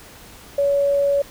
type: tone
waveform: sine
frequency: 564 Hz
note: C#5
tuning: 30 cents sharp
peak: -15 dBFS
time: 0.58-1.22 s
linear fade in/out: 5 ms
effects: pink hiss -43 dBFS RMS until 1.3 s